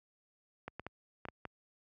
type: clicks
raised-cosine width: 0.5 ms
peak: -26 dBFS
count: 6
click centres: 0.68 / 0.796 / 0.866 / 1.253 / 1.286 / 1.453 s
effects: high-pass 60 Hz 12 dB/octave